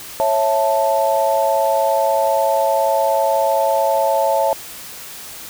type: chord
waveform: sine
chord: A major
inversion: first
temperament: just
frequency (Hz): 550 / 660 / 880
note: C#5 / E5 / A5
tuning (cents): -14 / +2 / 0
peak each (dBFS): -18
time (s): 0.2-4.53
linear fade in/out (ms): 0
effects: white hiss -34 dBFS RMS until 5.49 s